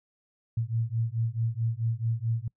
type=beating tone pair; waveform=sine; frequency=112.2 / 116.8 Hz; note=A2 / A#2; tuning=+34 / +4 cents; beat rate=4.6 Hz; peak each=-29 dBFS; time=0.57-2.48 s; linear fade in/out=5 ms; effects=noise-tail reverb RT60 0.1 s tail -26 dB re dry